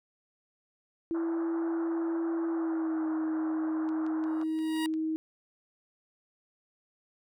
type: tone with pitch glide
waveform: sine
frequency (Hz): 331.4 to 316.6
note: E4 to D#4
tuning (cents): +9 to +30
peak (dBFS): -28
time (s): 1.11-5.16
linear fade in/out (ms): 0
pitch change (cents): -79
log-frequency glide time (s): 2.49-3.06
type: band-pass noise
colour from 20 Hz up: pink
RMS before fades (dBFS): -45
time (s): 1.14-4.44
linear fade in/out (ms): 10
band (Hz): 580 to 1500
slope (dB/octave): 48
type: click train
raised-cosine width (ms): 0.2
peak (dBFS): -36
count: 7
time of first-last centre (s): 3.89-4.939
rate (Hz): 5.72
type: tone with exponential growth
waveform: 15% pulse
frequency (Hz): 952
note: A#5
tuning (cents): +36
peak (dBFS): -26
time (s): 4.26-4.86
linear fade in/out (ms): 1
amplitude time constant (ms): 130
effects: none